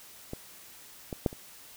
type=clicks; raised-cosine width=2 ms; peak=-22 / -21 / -11 / -29 dBFS; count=4; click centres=0.334 / 1.128 / 1.262 / 1.329 s; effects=white hiss -51 dBFS RMS until 1.76 s